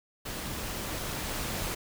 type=noise with level ramp; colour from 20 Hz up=pink; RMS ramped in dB=-37 to -33 dBFS; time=0.25-1.75 s; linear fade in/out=10 ms; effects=none